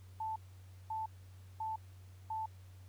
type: tone bursts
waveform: sine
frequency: 880 Hz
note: A5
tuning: in tune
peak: -36 dBFS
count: 4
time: 0.2-2.46 s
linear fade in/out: 5 ms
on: 160 ms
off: 540 ms
effects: added 93 Hz sine -52 dBFS peak until 2.88 s + pink hiss -67 dBFS RMS until 2.88 s